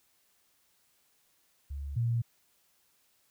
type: tone pair in turn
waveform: sine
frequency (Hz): 70.4 / 117.28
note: C#2 / A#2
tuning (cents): +27 / +11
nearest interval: major sixth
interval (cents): 884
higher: second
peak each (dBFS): -35 / -26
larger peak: second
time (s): 1.7-1.96 / 1.96-2.22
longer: neither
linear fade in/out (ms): 10
effects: white hiss -70 dBFS RMS until 3.3 s